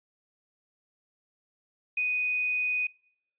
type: tone with quantisation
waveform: sine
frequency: 2489 Hz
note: D#7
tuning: in tune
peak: -25 dBFS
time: 1.97-2.87 s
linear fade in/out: 5 ms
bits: 9
effects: noise-tail reverb RT60 0.7 s tail -24 dB re dry + resampled to 8000 Hz